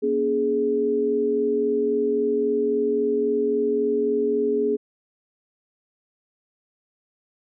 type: tone cluster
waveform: sine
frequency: 240.9 / 284.6 / 418.6 Hz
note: B3 / C#4 / G#4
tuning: -43 / +46 / +14 cents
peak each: -28 / -28 / -20 dBFS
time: 0.02-4.77 s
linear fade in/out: 20 ms
effects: none